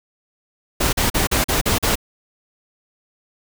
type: noise bursts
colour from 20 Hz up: pink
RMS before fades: -18 dBFS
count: 7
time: 0.8-1.956 s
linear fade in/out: 10 ms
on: 130 ms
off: 41 ms
effects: none